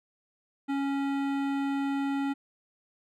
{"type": "tone with hard clipping", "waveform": "sine", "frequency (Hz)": 277.2, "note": "C#4", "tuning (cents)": 0, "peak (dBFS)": -29, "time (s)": [0.68, 2.34], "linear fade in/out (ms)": 20, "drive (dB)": 16, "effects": []}